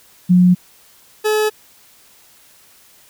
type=tone pair in turn; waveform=sine / 40% pulse; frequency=180 / 428.1 Hz; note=F#3 / A4; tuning=-47 / -47 cents; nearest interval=octave + minor third; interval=1500 cents; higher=second; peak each=-7 / -13 dBFS; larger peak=first; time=0.29-0.55 / 1.24-1.5 s; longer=neither; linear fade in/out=20 ms; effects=white hiss -49 dBFS RMS until 3.09 s